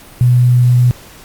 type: tone with quantisation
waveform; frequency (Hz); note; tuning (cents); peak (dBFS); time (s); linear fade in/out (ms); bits
sine; 123.47; B2; 0; -6; 0.21-0.91; 0; 6
effects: pink hiss -38 dBFS RMS until 1.24 s + Opus 48 kbps